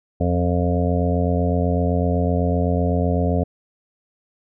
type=harmonic tone with a mistuned harmonic; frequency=87.9 Hz; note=F2; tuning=12 cents sharp; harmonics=1 / 2 / 3 / 5 / 6 / 7 / 8; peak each=-20 / -23 / -25 / -27 / -28 / -28 / -29 dBFS; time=0.2-3.44 s; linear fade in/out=10 ms; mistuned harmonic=1; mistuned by=-56 cents; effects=none